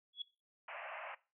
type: tone with exponential growth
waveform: sine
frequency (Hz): 3366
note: G#7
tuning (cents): +23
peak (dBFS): -35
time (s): 0.13-0.22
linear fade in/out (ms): 5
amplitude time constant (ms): 19
type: band-pass noise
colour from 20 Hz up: pink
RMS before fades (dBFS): -47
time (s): 0.68-1.15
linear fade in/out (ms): 5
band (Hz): 570 to 2800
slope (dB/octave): 96
effects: noise-tail reverb RT60 0.3 s tail -19 dB re dry